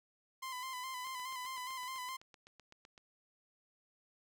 sawtooth tone with vibrato, 1024 Hz, C6, 38 cents flat, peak -37 dBFS, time 0.42-2.17 s, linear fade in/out 10 ms, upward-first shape square, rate 4.8 Hz, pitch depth 40 cents each way
click train, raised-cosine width 0.2 ms, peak -39 dBFS, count 16, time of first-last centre 1.07-2.978 s, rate 7.86 Hz
effects none

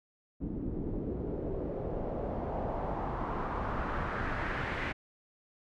pink noise with low-pass filter sweep, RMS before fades -35 dBFS, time 0.4-4.93 s, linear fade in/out 20 ms, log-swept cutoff 280 to 2100 Hz, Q 2.1, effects none

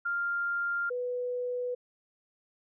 sine tone pair in turn, 1396.9 / 493.9 Hz, F6 / B4, 0 / 0 cents, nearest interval octave + tritone, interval 1800 cents, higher first, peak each -28 / -30 dBFS, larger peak first, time 0.05-0.9 / 0.9-1.75 s, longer neither, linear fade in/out 10 ms, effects none

